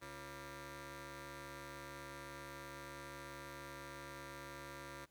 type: ring-modulated tone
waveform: 10% pulse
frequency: 207.7 Hz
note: G#3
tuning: in tune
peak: -37 dBFS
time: 0.01-5.06 s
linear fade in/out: 20 ms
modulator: 764 Hz
effects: pink hiss -75 dBFS RMS until 5.1 s + high-pass 60 Hz 12 dB/octave